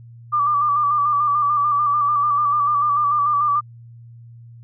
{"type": "tone with vibrato", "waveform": "sine", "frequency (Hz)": 1174.7, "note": "D6", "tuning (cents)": 0, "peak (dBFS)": -15, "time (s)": [0.32, 3.61], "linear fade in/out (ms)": 20, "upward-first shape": "square", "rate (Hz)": 6.8, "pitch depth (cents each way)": 38, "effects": ["added 117 Hz sine -39 dBFS peak until 4.63 s"]}